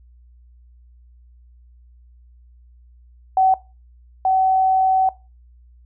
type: tone pair in turn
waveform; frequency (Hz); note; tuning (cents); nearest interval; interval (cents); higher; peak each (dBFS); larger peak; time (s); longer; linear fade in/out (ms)
sine; 758 / 758; F#5 / F#5; +42 / +42; unison; 0; neither; -12 / -14; first; 3.37-3.54 / 4.25-5.09; second; 2
effects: noise-tail reverb RT60 0.3 s tail -20 dB re dry + added 60 Hz sine -46 dBFS peak until 5.85 s